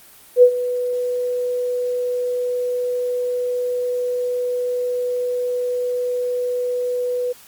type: tone with ADSR envelope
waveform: sine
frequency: 493.9 Hz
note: B4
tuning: in tune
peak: -4 dBFS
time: 0.36-7.33 s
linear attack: 64 ms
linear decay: 76 ms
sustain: -15 dB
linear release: 15 ms
effects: white hiss -46 dBFS RMS until 7.47 s + Opus 32 kbps